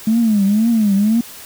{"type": "tone with vibrato", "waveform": "sine", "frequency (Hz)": 214, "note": "A3", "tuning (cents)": -48, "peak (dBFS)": -10, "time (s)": [0.07, 1.21], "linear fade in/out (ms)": 5, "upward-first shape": "triangle", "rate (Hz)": 2, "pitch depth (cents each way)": 180, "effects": ["tanh soft clip ceiling -6 dBFS", "white hiss -36 dBFS RMS until 1.45 s"]}